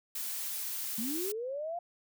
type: noise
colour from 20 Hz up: blue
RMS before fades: -37 dBFS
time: 0.15-1.32 s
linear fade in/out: 5 ms
type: linear sweep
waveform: sine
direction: up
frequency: 207.7 to 710 Hz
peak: -34 dBFS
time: 0.98-1.79 s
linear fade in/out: 5 ms
effects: none